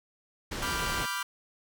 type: low-pass noise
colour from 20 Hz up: pink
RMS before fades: -35 dBFS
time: 0.51-1.06 s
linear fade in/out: 10 ms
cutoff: 7300 Hz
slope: 12 dB/octave
type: chord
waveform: sawtooth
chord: G dominant seventh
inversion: first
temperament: equal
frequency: 987.8 / 1174.7 / 1396.9 / 1568 Hz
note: B5 / D6 / F6 / G6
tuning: 0 / 0 / 0 / 0 cents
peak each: -33 dBFS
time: 0.62-1.23 s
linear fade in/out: 5 ms
effects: none